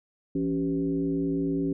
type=tone with frequency modulation; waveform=sine; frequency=278.2 Hz; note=C#4; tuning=6 cents sharp; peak=-24 dBFS; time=0.35-1.73 s; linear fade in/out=5 ms; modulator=109 Hz; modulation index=0.96; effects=none